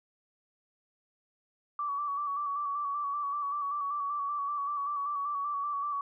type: tone with vibrato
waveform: sine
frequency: 1148 Hz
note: D6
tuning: 40 cents flat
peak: -30 dBFS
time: 1.79-6.01 s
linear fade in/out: 2 ms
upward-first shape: square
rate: 5.2 Hz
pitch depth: 35 cents each way
effects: none